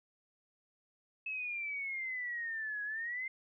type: exponential two-way sweep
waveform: sine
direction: down then up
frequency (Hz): 2604 to 1661.2 to 2103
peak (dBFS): -36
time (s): 1.26-3.28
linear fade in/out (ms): 5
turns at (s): 2.83
effects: none